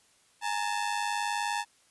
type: ring-modulated tone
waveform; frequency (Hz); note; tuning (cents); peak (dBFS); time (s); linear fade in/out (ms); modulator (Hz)
sawtooth; 880; A5; 0; -22; 0.41-1.65; 50; 49.9
effects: white hiss -64 dBFS RMS until 1.9 s + resampled to 24000 Hz